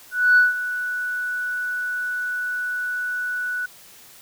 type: tone with ADSR envelope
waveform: sine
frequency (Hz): 1480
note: F#6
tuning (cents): 0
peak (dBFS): -9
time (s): 0.11-3.66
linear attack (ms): 260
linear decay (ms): 160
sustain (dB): -14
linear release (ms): 6
effects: tanh soft clip ceiling -7 dBFS + white hiss -47 dBFS RMS until 4.21 s